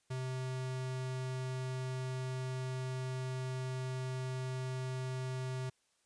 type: tone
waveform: square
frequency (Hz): 129.3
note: C3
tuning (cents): -20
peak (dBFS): -37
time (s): 0.1-5.7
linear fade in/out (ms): 10
effects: white hiss -75 dBFS RMS until 6.05 s + resampled to 22050 Hz